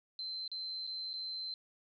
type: tone with dropouts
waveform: sine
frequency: 4093 Hz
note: C8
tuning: 39 cents flat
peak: -38 dBFS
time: 0.19-1.54 s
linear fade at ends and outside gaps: 1 ms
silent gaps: 0.478-0.516 / 0.868-0.874 / 1.132-1.138 s
effects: none